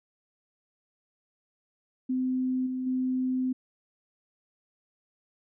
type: tone with level steps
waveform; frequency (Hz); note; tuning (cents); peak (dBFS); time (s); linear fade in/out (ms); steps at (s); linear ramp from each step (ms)
sine; 256.7; C4; -33; -25 / -29 / -25; 2.09-3.53; 10; 2.66 / 2.86; 10
effects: none